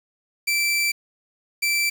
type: tone pair in turn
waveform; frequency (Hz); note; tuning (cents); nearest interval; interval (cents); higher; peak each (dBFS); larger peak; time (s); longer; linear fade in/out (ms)
sawtooth; 2335 / 2335; D7 / D7; -11 / -11; unison; 0; neither; -16; neither; 0.47-0.92 / 1.62-1.9; first; 10
effects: 7-bit